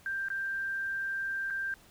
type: tone with dropouts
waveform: sine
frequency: 1580 Hz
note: G6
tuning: 13 cents sharp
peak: -31 dBFS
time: 0.06-1.74 s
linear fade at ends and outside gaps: 1 ms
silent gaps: 0.285-0.302 / 1.502-1.506 s
effects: pink hiss -59 dBFS RMS until 1.9 s